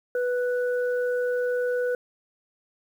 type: tone pair together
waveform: sine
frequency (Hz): 493.5 / 1480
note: B4 / F#6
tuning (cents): -1 / 0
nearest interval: octave + perfect fifth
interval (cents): 1901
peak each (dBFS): -23 / -33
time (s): 0.15-1.95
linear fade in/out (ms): 2
effects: 9-bit